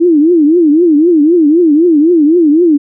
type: tone with vibrato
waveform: sine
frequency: 320.9 Hz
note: E4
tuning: 46 cents flat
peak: -4 dBFS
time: 0-2.78 s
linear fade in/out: 20 ms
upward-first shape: triangle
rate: 3.9 Hz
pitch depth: 220 cents each way
effects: none